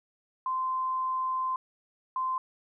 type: tone pair in turn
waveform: sine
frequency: 1037 / 1037 Hz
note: C6 / C6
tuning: -16 / -16 cents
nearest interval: unison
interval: 0 cents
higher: neither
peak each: -27 dBFS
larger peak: neither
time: 0.46-1.56 / 2.16-2.38 s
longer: first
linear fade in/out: 2 ms
effects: none